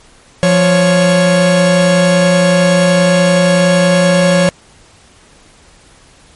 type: tone pair together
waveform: 45% pulse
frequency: 174.61 / 554.4 Hz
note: F3 / C#5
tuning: 0 / 0 cents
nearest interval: octave + minor sixth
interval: 2000 cents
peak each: -10 dBFS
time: 0.43-4.49 s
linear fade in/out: 0 ms
effects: pink hiss -44 dBFS RMS until 6.35 s + MP3 48 kbps